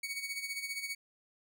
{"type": "tone with tremolo", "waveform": "sawtooth", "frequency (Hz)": 2238, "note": "C#7", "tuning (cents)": 16, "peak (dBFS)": -31, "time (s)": [0.03, 0.95], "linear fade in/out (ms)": 5, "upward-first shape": "sine", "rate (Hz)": 15, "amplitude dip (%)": 65, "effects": []}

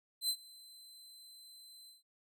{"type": "tone with ADSR envelope", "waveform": "sawtooth", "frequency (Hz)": 4062, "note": "B7", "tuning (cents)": 48, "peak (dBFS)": -27, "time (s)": [0.21, 2.03], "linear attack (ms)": 80, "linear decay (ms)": 68, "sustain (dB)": -24, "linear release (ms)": 150, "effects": []}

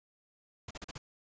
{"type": "noise bursts", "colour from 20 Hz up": "pink", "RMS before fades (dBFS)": -43, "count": 5, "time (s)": [0.68, 0.98], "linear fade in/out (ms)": 5, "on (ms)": 28, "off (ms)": 40, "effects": ["resampled to 16000 Hz"]}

